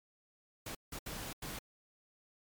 pink noise bursts at uneven times, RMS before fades -43 dBFS, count 4, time 0.66-0.75 / 0.92-0.99 / 1.06-1.33 / 1.42-1.59 s, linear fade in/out 5 ms, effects MP3 96 kbps

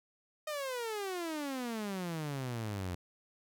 sawtooth exponential sweep, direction down, 622.3 to 86 Hz, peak -32 dBFS, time 0.47-2.95 s, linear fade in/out 5 ms, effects none

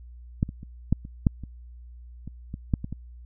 clicks, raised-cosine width 5 ms, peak -9 / -23 / -27 / -8 / -27 / -6 / -25 / -24 / -21 / -9 / -19 / -20 dBFS, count 12, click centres 0.429 / 0.491 / 0.631 / 0.926 / 1.051 / 1.268 / 1.437 / 2.276 / 2.541 / 2.738 / 2.844 / 2.926 s, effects added 60 Hz sine -42 dBFS peak until 3.25 s

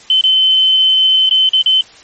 sine tone with dropouts, 3063 Hz, G7, 41 cents flat, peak -7 dBFS, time 0.1-1.81 s, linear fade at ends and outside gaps 2 ms, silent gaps 0.211-0.238 / 1.293-1.31 / 1.491-1.533 / 1.615-1.66 s, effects white hiss -40 dBFS RMS until 2.03 s + MP3 32 kbps

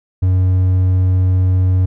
triangle tone, 92.5 Hz, F#2, in tune, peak -8 dBFS, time 0.22-1.86 s, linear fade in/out 10 ms, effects none

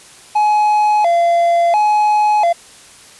triangle tone with vibrato, 760 Hz, F#5, 46 cents sharp, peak -8 dBFS, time 0.35-2.53 s, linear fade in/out 10 ms, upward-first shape square, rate 0.72 Hz, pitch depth 180 cents each way, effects white hiss -41 dBFS RMS until 3.19 s + resampled to 24000 Hz

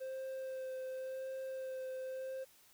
triangle tone with vibrato, 523.3 Hz, C5, in tune, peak -38 dBFS, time 0-2.45 s, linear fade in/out 20 ms, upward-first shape sine, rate 0.91 Hz, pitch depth 14 cents each way, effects white hiss -65 dBFS RMS until 2.73 s

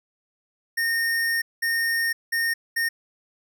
square tone bursts at uneven times, 1838 Hz, A#6, 25 cents flat, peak -22 dBFS, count 4, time 0.77-1.42 / 1.62-2.13 / 2.32-2.54 / 2.76-2.89 s, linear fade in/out 10 ms, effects none

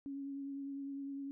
sine tone with vibrato, 277.2 Hz, C#4, in tune, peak -40 dBFS, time 0.06-1.31 s, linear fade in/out 0 ms, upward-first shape triangle, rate 9.9 Hz, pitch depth 22 cents each way, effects none

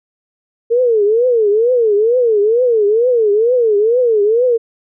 sine tone with vibrato, 453.1 Hz, A#4, 49 cents flat, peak -9 dBFS, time 0.7-4.58 s, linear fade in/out 20 ms, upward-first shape triangle, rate 2.2 Hz, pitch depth 220 cents each way, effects none

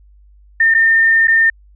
sine tone with dropouts, 1812 Hz, A#6, 50 cents flat, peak -8 dBFS, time 0.6-1.5 s, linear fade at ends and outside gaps 5 ms, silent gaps 0.741-0.747 / 1.273-1.28 s, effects added 50 Hz sine -43 dBFS peak until 1.75 s

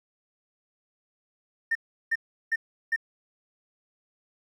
triangle tone bursts, 1811 Hz, A6, 49 cents sharp, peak -18 dBFS, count 4, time 1.71-2.962 s, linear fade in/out 10 ms, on 43 ms, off 360 ms, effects tanh soft clip ceiling -20 dBFS

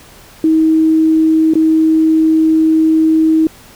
sine tone with dropouts, 318.1 Hz, D#4, 38 cents sharp, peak -7 dBFS, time 0.44-3.47 s, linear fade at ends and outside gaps 2 ms, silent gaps 1.537-1.554 s, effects pink hiss -40 dBFS RMS until 3.75 s

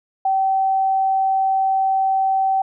sine tone, 770 Hz, G5, 31 cents flat, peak -15 dBFS, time 0.25-2.62 s, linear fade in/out 5 ms, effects none

